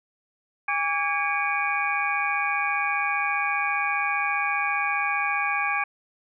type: tone cluster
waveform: sine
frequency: 814 / 1145 / 1638 / 2266 / 2421 Hz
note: G#5 / D6 / G#6 / C#7 / D#7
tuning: -35 / -44 / -24 / +37 / -48 cents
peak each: -29 dBFS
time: 0.68-5.84 s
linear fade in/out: 5 ms
effects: none